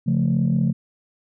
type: chord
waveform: sine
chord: Db augmented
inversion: none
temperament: equal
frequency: 138.59 / 174.61 / 220 Hz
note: Db3 / F3 / A3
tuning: 0 / 0 / 0 cents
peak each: -20 / -20 / -21 dBFS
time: 0.06-0.73 s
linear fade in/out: 20 ms
effects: tanh soft clip ceiling -11 dBFS

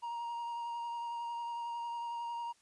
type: tone with vibrato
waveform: triangle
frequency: 940 Hz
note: A#5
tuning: 14 cents sharp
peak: -35 dBFS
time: 0.02-2.53 s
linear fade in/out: 20 ms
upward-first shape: sine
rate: 11 Hz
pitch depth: 14 cents each way
effects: white hiss -69 dBFS RMS until 2.61 s + resampled to 22050 Hz

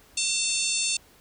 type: harmonic tone with a mistuned harmonic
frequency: 897 Hz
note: A5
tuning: 33 cents sharp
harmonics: 3 / 4 / 5 / 6 / 7 / 8 / 9 / 10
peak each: -31 / -32 / -31 / -36 / -32 / -31 / -33 / -33 dBFS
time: 0.17-0.97 s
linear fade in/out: 5 ms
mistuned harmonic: 5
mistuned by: -25 cents
effects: pink hiss -56 dBFS RMS until 1.2 s

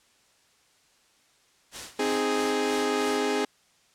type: noise with tremolo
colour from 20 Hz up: white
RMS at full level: -36 dBFS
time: 1.71-3.29 s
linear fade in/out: 50 ms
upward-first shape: sine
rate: 3.1 Hz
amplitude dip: 85%
type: chord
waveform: sawtooth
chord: Ab major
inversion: first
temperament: equal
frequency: 261.6 / 311.1 / 415.3 Hz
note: C4 / Eb4 / Ab4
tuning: 0 / 0 / 0 cents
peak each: -26 / -28 / -22 dBFS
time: 1.99-3.45 s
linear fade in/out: 5 ms
effects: white hiss -63 dBFS RMS until 3.94 s + low-pass 8000 Hz 12 dB/octave

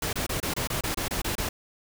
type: noise bursts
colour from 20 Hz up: pink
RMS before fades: -29 dBFS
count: 11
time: 0.02-1.49 s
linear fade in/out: 5 ms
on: 110 ms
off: 26 ms
effects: none

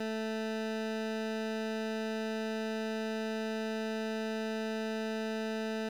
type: tone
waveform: 20% pulse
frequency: 220 Hz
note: A3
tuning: in tune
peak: -28 dBFS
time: 0-5.89 s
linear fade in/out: 5 ms
effects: low-pass 5000 Hz 12 dB/octave + 9-bit

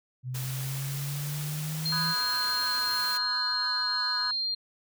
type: exponential sweep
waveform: sine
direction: up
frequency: 125.8 to 164.81 Hz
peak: -31 dBFS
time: 0.23-2.15 s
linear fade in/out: 50 ms
type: noise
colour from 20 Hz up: white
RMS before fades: -39 dBFS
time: 0.34-3.18 s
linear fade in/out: 10 ms
type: tone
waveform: sine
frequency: 4199 Hz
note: C8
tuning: 5 cents sharp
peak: -27 dBFS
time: 1.85-4.55 s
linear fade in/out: 10 ms
type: chord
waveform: triangle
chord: G# minor seventh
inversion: first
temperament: just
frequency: 996.7 / 1245.9 / 1495.1 / 1661.2 Hz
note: B5 / D#6 / F#6 / G#6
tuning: +16 / +2 / +18 / 0 cents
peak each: -35 dBFS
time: 1.92-4.31 s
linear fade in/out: 2 ms
effects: none

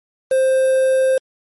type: tone with quantisation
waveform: triangle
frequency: 525 Hz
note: C5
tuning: 6 cents sharp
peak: -10 dBFS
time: 0.31-1.18 s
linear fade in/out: 5 ms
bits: 5
effects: MP3 48 kbps

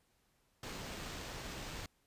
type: noise with sample-and-hold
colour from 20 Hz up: pink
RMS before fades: -45 dBFS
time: 0.63-1.86 s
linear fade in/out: 2 ms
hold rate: 11025 Hz
effects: pink hiss -75 dBFS RMS until 2.06 s + resampled to 32000 Hz

